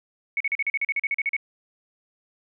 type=tone bursts; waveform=sine; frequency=2217 Hz; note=C#7; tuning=in tune; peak=-21 dBFS; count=14; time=0.37-1.366 s; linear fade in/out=2 ms; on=34 ms; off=40 ms; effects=none